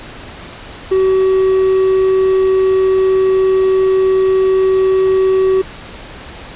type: tone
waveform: triangle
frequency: 379.4 Hz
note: F#4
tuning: 43 cents sharp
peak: -7 dBFS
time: 0.91-5.62 s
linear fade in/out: 10 ms
effects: pink hiss -32 dBFS RMS until 6.55 s + resampled to 8000 Hz